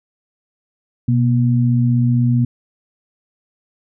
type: tone pair together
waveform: sine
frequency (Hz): 124 / 239.6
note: B2 / A#3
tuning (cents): +7 / +48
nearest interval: major seventh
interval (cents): 1141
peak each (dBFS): -13 / -17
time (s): 1.08-2.45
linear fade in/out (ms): 5
effects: none